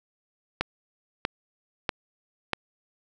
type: click train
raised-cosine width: 0.3 ms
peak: -8 dBFS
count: 4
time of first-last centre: 0.61-2.533 s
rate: 1.56 Hz
effects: none